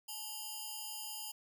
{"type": "ring-modulated tone", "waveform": "5% pulse", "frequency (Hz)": 1971, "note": "B6", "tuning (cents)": -4, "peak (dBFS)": -28, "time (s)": [0.08, 1.32], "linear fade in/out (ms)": 10, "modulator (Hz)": 1120, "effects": []}